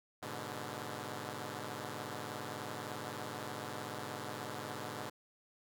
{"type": "chord", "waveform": "5% pulse", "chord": "G# diminished", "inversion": "none", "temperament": "equal", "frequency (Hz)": [103.83, 123.47, 146.83], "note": ["G#2", "B2", "D3"], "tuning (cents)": [0, 0, 0], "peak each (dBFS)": -34, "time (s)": [0.22, 5.1], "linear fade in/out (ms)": 10, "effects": []}